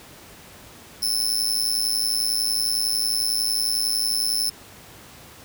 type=tone with amplitude modulation; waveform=sawtooth; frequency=5274 Hz; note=E8; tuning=in tune; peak=-14 dBFS; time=1.02-4.5 s; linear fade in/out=10 ms; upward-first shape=sine; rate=111 Hz; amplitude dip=95%; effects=pink hiss -45 dBFS RMS until 5.44 s + high-pass 60 Hz 12 dB/octave